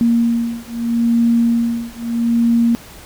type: beating tone pair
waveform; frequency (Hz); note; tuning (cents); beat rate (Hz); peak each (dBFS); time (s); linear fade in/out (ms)
sine; 233.1 / 233.88; A#3 / A#3; 0 / +6; 0.78; -16; 0.01-2.75; 0
effects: pink hiss -39 dBFS RMS until 3.05 s